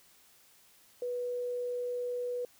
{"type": "tone", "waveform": "sine", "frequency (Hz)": 490.4, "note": "B4", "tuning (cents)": -12, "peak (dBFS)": -32, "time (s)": [1.02, 2.45], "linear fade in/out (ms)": 2, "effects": ["white hiss -62 dBFS RMS until 2.59 s"]}